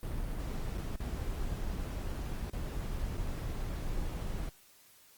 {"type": "noise with dropouts", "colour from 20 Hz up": "brown", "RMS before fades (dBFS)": -36, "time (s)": [0.03, 4.49], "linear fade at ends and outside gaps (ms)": 1, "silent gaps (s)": [[0.776, 0.78], [0.959, 1.003], [2.499, 2.533], [3.171, 3.178]], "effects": ["white hiss -61 dBFS RMS until 5.17 s", "Opus 32 kbps"]}